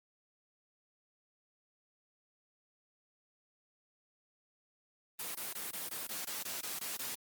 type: noise bursts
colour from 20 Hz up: white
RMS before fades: -40 dBFS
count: 11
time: 5.19-7.15 s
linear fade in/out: 5 ms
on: 160 ms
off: 20 ms
effects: high-pass 150 Hz 12 dB/octave + Opus 24 kbps